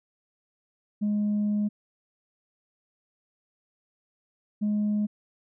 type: tone pair in turn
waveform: sine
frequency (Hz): 208.2 / 209.2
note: G#3 / G#3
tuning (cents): +5 / +13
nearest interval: unison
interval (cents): 8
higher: second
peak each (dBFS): -21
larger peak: neither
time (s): 1.01-1.69 / 4.61-5.07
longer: first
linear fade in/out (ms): 20
effects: tanh soft clip ceiling -21 dBFS